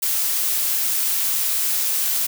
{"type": "noise", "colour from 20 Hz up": "blue", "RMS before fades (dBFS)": -21, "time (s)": [0.02, 2.27], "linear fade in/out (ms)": 10, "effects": []}